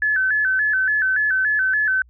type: tone with vibrato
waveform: sine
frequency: 1619 Hz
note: G#6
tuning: 45 cents flat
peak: -16 dBFS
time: 0.02-2.02 s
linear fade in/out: 2 ms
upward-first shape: square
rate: 3.5 Hz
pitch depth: 100 cents each way
effects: added 60 Hz sine -48 dBFS peak until 2.09 s